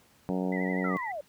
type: harmonic tone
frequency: 92.5 Hz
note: F#2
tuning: in tune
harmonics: 2 / 3 / 4 / 5 / 6 / 7 / 8 / 9 / 10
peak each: -30 / -33 / -38 / -37 / -39 / -42 / -42 / -46 / -47 dBFS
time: 0.29-0.97 s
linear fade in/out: 0 ms
type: tone with vibrato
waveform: sine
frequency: 1975.5 Hz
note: B6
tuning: in tune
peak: -35 dBFS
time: 0.52-1.12 s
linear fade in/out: 5 ms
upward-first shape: triangle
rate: 12 Hz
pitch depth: 77 cents each way
type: linear sweep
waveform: sine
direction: down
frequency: 1400 to 551 Hz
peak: -33 dBFS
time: 0.84-1.21 s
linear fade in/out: 5 ms
effects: pink hiss -62 dBFS RMS until 1.28 s + high-pass 60 Hz 12 dB/octave